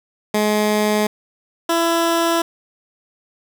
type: tone pair in turn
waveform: 15% pulse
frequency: 211.4 / 334.7 Hz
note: G#3 / E4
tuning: +31 / +26 cents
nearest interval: minor sixth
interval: 795 cents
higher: second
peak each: -9 dBFS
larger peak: neither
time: 0.34-1.07 / 1.69-2.42 s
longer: neither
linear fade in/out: 5 ms
effects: none